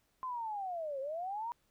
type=linear two-way sweep; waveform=sine; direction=down then up; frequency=1046.5 to 523 to 967 Hz; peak=-36 dBFS; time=0.23-1.52 s; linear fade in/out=0 ms; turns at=1 s; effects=pink hiss -75 dBFS RMS until 1.7 s